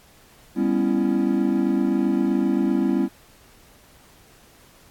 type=chord; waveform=triangle; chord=C# half-diminished seventh; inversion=second; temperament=just; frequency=199.57 / 249.5 / 277.2 / 332.6 Hz; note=G3 / B3 / C#4 / E4; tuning=+31 / +18 / 0 / +16 cents; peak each=-22 dBFS; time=0.55-3.09 s; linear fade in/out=50 ms; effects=pink hiss -53 dBFS RMS until 4.9 s + AAC 64 kbps